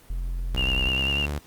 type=tone; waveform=triangle; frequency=43.39 Hz; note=F1; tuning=10 cents flat; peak=-24 dBFS; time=0.1-0.89 s; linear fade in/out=0 ms
type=tone with pitch glide; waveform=sawtooth; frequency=64.8 to 73.16 Hz; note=C2 to D2; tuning=-16 to -6 cents; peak=-23 dBFS; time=0.54-1.39 s; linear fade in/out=5 ms; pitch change=+210 cents; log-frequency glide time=0.93-1.27 s
type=tone with vibrato; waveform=sine; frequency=2794 Hz; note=F7; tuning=in tune; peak=-23 dBFS; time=0.57-1.26 s; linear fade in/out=5 ms; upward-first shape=sine; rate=10 Hz; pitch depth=37 cents each way
effects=pink hiss -53 dBFS RMS until 1.46 s + Opus 32 kbps